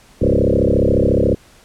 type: tone with frequency modulation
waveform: sine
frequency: 291.4 Hz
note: D4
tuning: 13 cents flat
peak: -11 dBFS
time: 0.21-1.35 s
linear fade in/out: 10 ms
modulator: 34.2 Hz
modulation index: 7.5
effects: pink hiss -48 dBFS RMS until 1.64 s + low-pass 11000 Hz 12 dB/octave